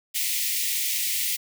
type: high-pass noise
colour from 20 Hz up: white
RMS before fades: -26 dBFS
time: 0.14-1.37 s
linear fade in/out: 20 ms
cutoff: 1900 Hz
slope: 96 dB/octave
effects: none